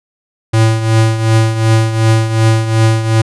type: tone with tremolo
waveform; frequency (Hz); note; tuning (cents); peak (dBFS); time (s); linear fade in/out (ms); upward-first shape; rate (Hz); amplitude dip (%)
square; 111.7; A2; +27; -6; 0.53-3.22; 10; triangle; 2.7; 70
effects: resampled to 24000 Hz